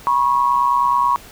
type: tone pair together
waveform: sine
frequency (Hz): 969 / 1098.2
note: B5 / C#6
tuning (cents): -33 / -17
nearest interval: major second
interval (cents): 216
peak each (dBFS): -16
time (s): 0.07-1.16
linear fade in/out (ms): 0
effects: pink hiss -41 dBFS RMS until 1.31 s